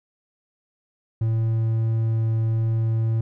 triangle tone, 112.4 Hz, A2, 37 cents sharp, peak -17 dBFS, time 1.21-3.21 s, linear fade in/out 5 ms, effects none

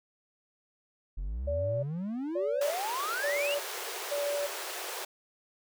triangle exponential sweep, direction up, 41.2 to 2960 Hz, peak -30 dBFS, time 1.17-3.55 s, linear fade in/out 10 ms
sine tone bursts, 575 Hz, D5, 37 cents flat, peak -29 dBFS, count 4, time 1.47-4.47 s, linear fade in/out 10 ms, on 360 ms, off 520 ms
pink high-pass noise, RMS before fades -38 dBFS, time 2.61-5.05 s, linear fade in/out 5 ms, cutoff 360 Hz, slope 96 dB/octave
effects none

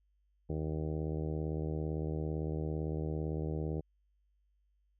harmonic tone, 77.78 Hz, D#2, in tune, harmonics 1 / 2 / 3 / 4 / 5 / 6 / 7 / 8 / 9 / 10, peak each -38 / -37 / -49 / -42 / -43 / -44 / -50 / -52 / -58 / -56 dBFS, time 0.49-3.81 s, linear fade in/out 10 ms, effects added 50 Hz sine -70 dBFS peak until 4.99 s

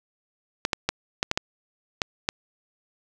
clicks, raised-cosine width 0.2 ms, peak -5 dBFS, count 8, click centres 0.651 / 0.732 / 0.89 / 1.229 / 1.314 / 1.375 / 2.018 / 2.289 s, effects none

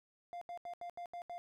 triangle tone bursts, 698.5 Hz, F5, in tune, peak -40 dBFS, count 7, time 0.33-1.38 s, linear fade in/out 0 ms, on 84 ms, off 77 ms, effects none

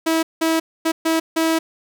sawtooth tone bursts at uneven times, 324.3 Hz, E4, 28 cents flat, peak -12 dBFS, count 5, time 0.06-0.23 / 0.41-0.6 / 0.85-0.92 / 1.05-1.2 / 1.36-1.59 s, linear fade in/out 10 ms, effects none

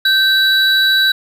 triangle tone pair together, 1553 / 3920 Hz, G6 / B7, -17 / -14 cents, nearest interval octave + major third, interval 1603 cents, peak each -11 dBFS, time 0.05-1.12 s, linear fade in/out 5 ms, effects none

